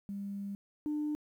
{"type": "tone pair in turn", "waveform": "sine", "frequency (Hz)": [200, 299.7], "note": ["G3", "D4"], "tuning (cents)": [35, 35], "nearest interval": "perfect fifth", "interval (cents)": 700, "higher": "second", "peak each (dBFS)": [-36, -30], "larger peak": "second", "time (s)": [[0.09, 0.55], [0.86, 1.15]], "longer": "first", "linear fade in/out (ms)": 0, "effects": ["tanh soft clip ceiling -28 dBFS", "11-bit"]}